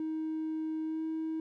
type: tone with pitch glide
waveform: triangle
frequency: 315.6 to 319.1 Hz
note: D#4 to D#4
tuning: +25 to +44 cents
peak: -29 dBFS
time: 0-1.4 s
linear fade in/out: 2 ms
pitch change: +19 cents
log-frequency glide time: 0.84-1.03 s
effects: tanh soft clip ceiling -28 dBFS